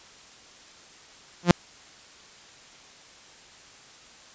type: tone with exponential growth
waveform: sawtooth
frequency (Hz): 174.61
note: F3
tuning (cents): 0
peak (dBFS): -5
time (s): 1.43-1.51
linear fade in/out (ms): 0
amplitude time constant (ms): 16
effects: white hiss -50 dBFS RMS until 4.34 s + resampled to 16000 Hz